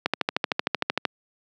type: click train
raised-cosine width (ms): 0.3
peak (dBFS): -5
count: 14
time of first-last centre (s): 0.06-1.052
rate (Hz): 13.1
effects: high-pass 200 Hz 12 dB/octave